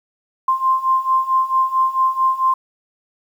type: beating tone pair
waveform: sine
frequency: 1046.5 / 1051 Hz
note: C6 / C6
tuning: 0 / +7 cents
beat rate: 4.5 Hz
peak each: -19 / -16 dBFS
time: 0.48-2.54 s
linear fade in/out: 5 ms
effects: 8-bit